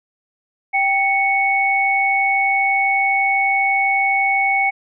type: tone pair together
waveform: sine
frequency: 784 / 2217 Hz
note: G5 / C#7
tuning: 0 / 0 cents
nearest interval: octave + tritone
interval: 1800 cents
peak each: -18 / -16 dBFS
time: 0.73-4.71 s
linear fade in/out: 20 ms
effects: none